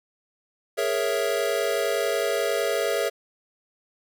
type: chord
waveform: square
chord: A# half-diminished seventh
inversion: third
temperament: equal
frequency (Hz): 415.3 / 466.2 / 554.4 / 659.3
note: G#4 / A#4 / C#5 / E5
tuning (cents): 0 / 0 / 0 / 0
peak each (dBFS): -29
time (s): 0.77-3.1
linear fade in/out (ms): 20
effects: none